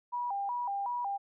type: tone with vibrato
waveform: sine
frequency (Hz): 880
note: A5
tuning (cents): 0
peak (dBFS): -31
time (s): 0.12-1.18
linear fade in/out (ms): 20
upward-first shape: square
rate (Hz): 2.7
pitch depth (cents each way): 170
effects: none